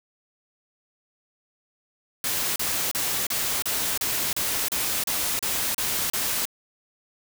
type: noise bursts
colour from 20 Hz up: white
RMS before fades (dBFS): -26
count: 12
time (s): 2.24-6.454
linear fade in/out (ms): 2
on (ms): 320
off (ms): 34
effects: none